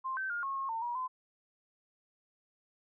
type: tone with pitch steps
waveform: sine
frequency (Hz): 1052 / 1546 / 1417 / 1089 / 1082 / 905 / 958 / 1024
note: C6 / G6 / F6 / C#6 / C#6 / A5 / A#5 / C6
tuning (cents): +9 / -24 / +25 / -31 / -42 / +48 / +47 / -38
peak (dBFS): -33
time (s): 0.04-1.08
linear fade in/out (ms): 20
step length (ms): 130
effects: none